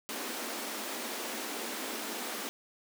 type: high-pass noise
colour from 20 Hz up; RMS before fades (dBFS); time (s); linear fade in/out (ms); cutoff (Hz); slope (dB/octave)
pink; -38; 0.09-2.49; 0; 210; 96
effects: none